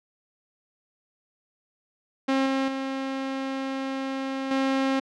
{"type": "tone with level steps", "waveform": "sawtooth", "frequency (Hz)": 268.2, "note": "C4", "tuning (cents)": 43, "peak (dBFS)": [-17, -19, -24, -18], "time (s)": [2.28, 5], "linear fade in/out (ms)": 10, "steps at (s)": [2.46, 2.68, 4.51], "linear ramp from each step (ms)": 2, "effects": ["low-pass 4000 Hz 12 dB/octave"]}